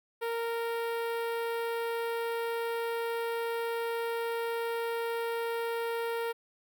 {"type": "tone with notch filter", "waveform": "sawtooth", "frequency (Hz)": 463.5, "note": "A#4", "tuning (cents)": -10, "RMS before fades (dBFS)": -33, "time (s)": [0.21, 6.33], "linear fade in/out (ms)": 20, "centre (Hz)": 6600, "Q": 0.52, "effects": []}